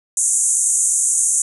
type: band-pass noise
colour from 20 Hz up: white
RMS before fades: -17 dBFS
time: 0.17-1.42 s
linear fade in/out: 2 ms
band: 6400 to 10000 Hz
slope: 96 dB/octave
effects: none